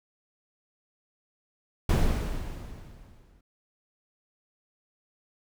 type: noise with exponential decay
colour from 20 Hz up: brown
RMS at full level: -20 dBFS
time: 1.89-3.41 s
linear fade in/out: 5 ms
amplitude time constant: 330 ms
effects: none